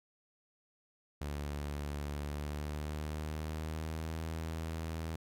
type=tone with pitch glide; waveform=sawtooth; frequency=72.8 to 80.78 Hz; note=D2 to E2; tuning=-15 to -35 cents; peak=-33 dBFS; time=1.21-5.16 s; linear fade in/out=5 ms; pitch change=+180 cents; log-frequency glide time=2.21-4.21 s; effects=AAC 64 kbps